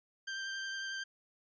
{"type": "tone with vibrato", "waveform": "sawtooth", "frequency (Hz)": 1574, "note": "G6", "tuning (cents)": 7, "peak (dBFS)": -34, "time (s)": [0.27, 1.04], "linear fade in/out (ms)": 10, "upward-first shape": "triangle", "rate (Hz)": 11, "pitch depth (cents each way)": 12, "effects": ["resampled to 16000 Hz"]}